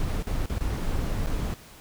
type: noise with dropouts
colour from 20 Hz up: brown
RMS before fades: -27 dBFS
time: 0-1.54 s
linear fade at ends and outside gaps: 0 ms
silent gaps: 0.224-0.271 / 0.458-0.498 / 0.581-0.608 / 1.26-1.27 s
effects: pink hiss -49 dBFS RMS until 1.8 s